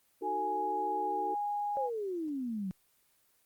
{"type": "chord", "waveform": "sine", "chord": "D# diminished", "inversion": "none", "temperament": "just", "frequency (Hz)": [311.1, 373.4, 448], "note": ["D#4", "F#4", "A4"], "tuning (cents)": [0, 16, 31], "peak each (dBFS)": [-43, -39, -40], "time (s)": [0.21, 1.35], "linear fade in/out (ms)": 10}
{"type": "tone with pitch glide", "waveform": "sine", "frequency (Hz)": [832, 824.3], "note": ["G#5", "G#5"], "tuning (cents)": [3, -13], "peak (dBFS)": -31, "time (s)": [0.22, 1.9], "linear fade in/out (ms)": 50, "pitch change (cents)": -16, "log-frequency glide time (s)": [0.98, 1.14]}
{"type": "exponential sweep", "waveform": "sine", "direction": "down", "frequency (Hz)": [554.4, 181.5], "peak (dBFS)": -33, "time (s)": [1.77, 2.71], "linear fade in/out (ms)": 0}
{"effects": ["white hiss -70 dBFS RMS until 3.45 s", "Opus 24 kbps"]}